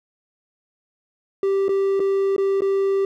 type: tone with dropouts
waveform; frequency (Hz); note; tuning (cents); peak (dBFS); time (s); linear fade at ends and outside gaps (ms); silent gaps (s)
triangle; 391.3; G4; -3; -15; 1.43-3.05; 2; 1.683-1.691 / 1.996-2.001 / 2.364-2.38 / 2.607-2.619
effects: none